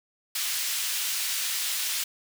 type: high-pass noise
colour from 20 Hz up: pink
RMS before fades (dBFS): -29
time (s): 0.35-2.04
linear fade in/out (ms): 5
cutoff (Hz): 2800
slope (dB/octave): 12
effects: none